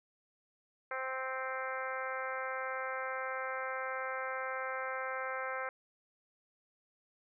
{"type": "harmonic tone", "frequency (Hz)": 261.6, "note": "C4", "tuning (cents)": 0, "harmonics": [2, 3, 4, 5, 6, 7, 8, 9], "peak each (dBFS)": [-41, -45, -44, -42, -42, -49, -45, -53], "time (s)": [0.91, 5.69], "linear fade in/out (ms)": 2, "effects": []}